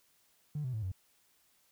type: tone with pitch steps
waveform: triangle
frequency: 149.2 / 127.65 / 109.22 / 93.45 Hz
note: D3 / C3 / A2 / F#2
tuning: +28 / -42 / -12 / +18 cents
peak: -30 dBFS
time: 0.55-0.918 s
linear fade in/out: 5 ms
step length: 92 ms
effects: tanh soft clip ceiling -31 dBFS + white hiss -70 dBFS RMS until 1.71 s